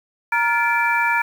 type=harmonic tone with a mistuned harmonic; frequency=467.8 Hz; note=A#4; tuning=6 cents sharp; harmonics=2 / 3 / 4 / 5; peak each=-20 / -23 / -22 / -22 dBFS; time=0.32-1.22 s; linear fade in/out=5 ms; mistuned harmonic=4; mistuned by=-140 cents; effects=7-bit